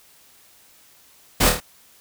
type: noise with echo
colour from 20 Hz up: pink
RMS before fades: -17 dBFS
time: 1.4-1.5 s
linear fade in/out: 10 ms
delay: 26 ms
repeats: 4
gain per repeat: -4 dB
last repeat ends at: 1.604 s
effects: white hiss -53 dBFS RMS until 2 s